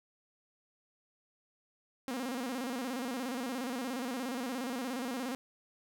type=tone with vibrato; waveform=sawtooth; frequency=252.1 Hz; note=B3; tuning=36 cents sharp; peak=-31 dBFS; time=2.08-5.35 s; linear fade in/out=0 ms; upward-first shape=square; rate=17 Hz; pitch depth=100 cents each way; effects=none